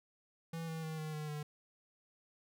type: tone with pitch steps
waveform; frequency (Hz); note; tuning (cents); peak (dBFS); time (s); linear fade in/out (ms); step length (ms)
square; 164.81 / 161.6 / 158.46 / 155.38 / 152.36 / 149.4; E3 / E3 / D#3 / D#3 / D#3 / D3; 0 / -34 / +32 / -2 / -36 / +30; -40; 0.53-1.43; 5; 150
effects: none